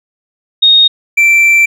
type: tone pair in turn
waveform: sine / triangle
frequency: 3720 / 2343 Hz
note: A#7 / D7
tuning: -4 / -5 cents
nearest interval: minor sixth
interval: 801 cents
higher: first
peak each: -3 dBFS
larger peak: neither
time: 0.62-0.88 / 1.17-1.66 s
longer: second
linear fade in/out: 10 ms
effects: none